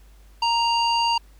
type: tone with low-pass filter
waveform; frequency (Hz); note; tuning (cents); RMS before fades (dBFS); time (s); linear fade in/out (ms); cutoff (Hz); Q
square; 932.3; A#5; 0; -21; 0.42-1.18; 5; 4300; 2.8
effects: added 50 Hz sine -47 dBFS peak until 1.39 s + pink hiss -59 dBFS RMS until 1.39 s